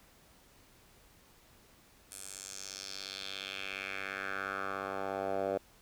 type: tone with band-pass filter sweep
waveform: 10% pulse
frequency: 97.1 Hz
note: G2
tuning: 16 cents flat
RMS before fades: -39 dBFS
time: 2.11-5.58 s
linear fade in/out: 5 ms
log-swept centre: 9500 to 580 Hz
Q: 2.7
effects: pink hiss -62 dBFS RMS until 5.81 s